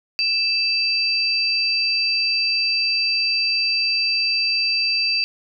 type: tone pair together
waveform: sine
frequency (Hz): 2637 / 4672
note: E7 / D8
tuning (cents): 0 / -10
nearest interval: minor seventh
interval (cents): 990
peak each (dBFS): -22 / -19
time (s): 0.19-5.24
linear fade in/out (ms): 0
effects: none